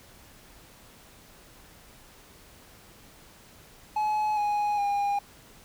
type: tone with pitch steps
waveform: triangle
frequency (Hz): 851 / 830.1 / 809.8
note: G#5 / G#5 / G#5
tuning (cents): +42 / -1 / -44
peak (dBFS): -22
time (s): 3.96-5.19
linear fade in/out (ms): 5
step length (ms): 410
effects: pink hiss -53 dBFS RMS until 5.64 s